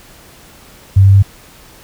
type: tone with pitch steps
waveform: sine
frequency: 97 / 97.79 / 98.58 Hz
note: G2 / G2 / G2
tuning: -18 / -4 / +10 cents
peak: -3 dBFS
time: 0.96-1.227 s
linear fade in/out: 10 ms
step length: 89 ms
effects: pink hiss -41 dBFS RMS until 1.83 s